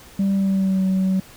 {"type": "tone with pitch glide", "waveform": "sine", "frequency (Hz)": [196, 189], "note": ["G3", "F#3"], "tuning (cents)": [0, 37], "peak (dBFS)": -14, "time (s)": [0.19, 1.2], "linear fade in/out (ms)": 5, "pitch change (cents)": -63, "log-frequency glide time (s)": [0.33, 0.83], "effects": ["tanh soft clip ceiling -15 dBFS", "pink hiss -45 dBFS RMS until 1.36 s"]}